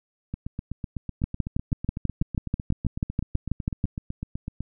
two click trains, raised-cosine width 5 ms, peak -11 / -18 dBFS, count 17 / 35, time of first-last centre 1.24-3.842 / 0.34-4.606 s, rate 6.15 / 7.97 Hz, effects none

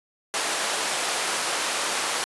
pink high-pass noise, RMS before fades -26 dBFS, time 0.34-2.24 s, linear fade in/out 0 ms, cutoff 600 Hz, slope 12 dB/octave, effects resampled to 24000 Hz

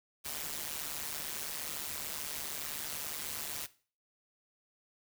white noise with amplitude modulation, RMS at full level -36 dBFS, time 0.24-3.67 s, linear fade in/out 20 ms, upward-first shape sine, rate 149 Hz, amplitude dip 85%, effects noise-tail reverb RT60 0.4 s tail -17 dB re dry

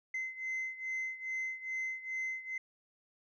sine beating tone pair, 2058 / 2060.4 Hz, C7 / C7, -29 / -27 cents, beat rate 2.4 Hz, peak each -36 / -39 dBFS, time 0.14-2.58 s, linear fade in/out 5 ms, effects tanh soft clip ceiling -32 dBFS

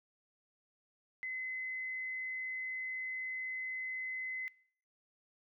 sine tone, 2039 Hz, C7, 45 cents flat, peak -37 dBFS, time 1.23-4.48 s, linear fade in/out 0 ms, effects noise-tail reverb RT60 0.6 s tail -23 dB re dry

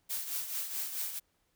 blue noise with tremolo, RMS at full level -34 dBFS, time 0.09-1.2 s, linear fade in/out 20 ms, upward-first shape triangle, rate 4.6 Hz, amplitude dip 65%, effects pink hiss -75 dBFS RMS until 1.55 s

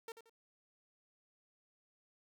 sawtooth tone with echo, 455.3 Hz, A#4, 41 cents flat, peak -40 dBFS, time 0.08-0.12 s, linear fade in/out 2 ms, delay 88 ms, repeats 2, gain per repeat -10 dB, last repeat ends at 0.296 s, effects none

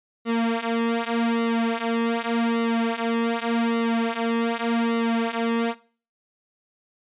sawtooth tone with flanger, 231 Hz, A#3, 16 cents flat, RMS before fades -23 dBFS, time 0.25-5.75 s, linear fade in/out 50 ms, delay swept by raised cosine 1.2 to 5.7 ms, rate 0.85 Hz, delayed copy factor -0.85, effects noise-tail reverb RT60 0.4 s tail -19 dB re dry + resampled to 8000 Hz

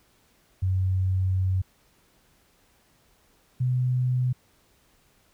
sine tone pair in turn, 93.6 / 126.21 Hz, F#2 / B2, +20 / +38 cents, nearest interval perfect fourth, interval 518 cents, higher second, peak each -21 dBFS, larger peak neither, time 0.62-1.62 / 3.6-4.33 s, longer first, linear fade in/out 10 ms, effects pink hiss -63 dBFS RMS until 5.33 s

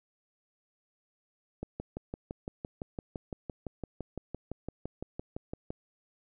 click train, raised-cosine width 2 ms, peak -23 dBFS, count 25, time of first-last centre 1.63-5.705 s, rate 5.89 Hz, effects none

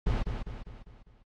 brown noise with echo, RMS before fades -27 dBFS, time 0.06-0.23 s, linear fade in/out 10 ms, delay 200 ms, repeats 5, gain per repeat -6 dB, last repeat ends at 1.23 s, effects low-pass 4000 Hz 12 dB/octave + AAC 48 kbps

